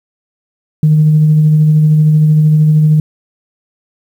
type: tone with tremolo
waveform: sine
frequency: 153.7 Hz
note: D#3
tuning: 21 cents flat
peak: -3 dBFS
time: 0.83-3 s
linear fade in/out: 2 ms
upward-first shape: sine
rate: 13 Hz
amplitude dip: 25%
effects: tanh soft clip ceiling 0 dBFS + 7-bit